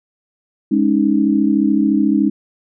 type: chord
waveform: sine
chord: Ab suspended fourth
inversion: none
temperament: equal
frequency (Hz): 207.7 / 277.2 / 311.1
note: Ab3 / Db4 / Eb4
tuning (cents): 0 / 0 / 0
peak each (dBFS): -16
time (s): 0.71-2.3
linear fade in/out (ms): 10
effects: none